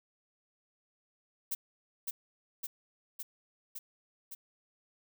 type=noise with echo; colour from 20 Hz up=violet; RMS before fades=-34 dBFS; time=1.51-1.55 s; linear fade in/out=10 ms; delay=560 ms; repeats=5; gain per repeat=-2 dB; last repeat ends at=4.35 s; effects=none